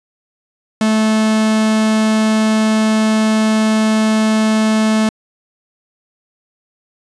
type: tone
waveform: 45% pulse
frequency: 217.9 Hz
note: A3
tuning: 17 cents flat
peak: -11 dBFS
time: 0.81-5.09 s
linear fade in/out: 2 ms
effects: resampled to 22050 Hz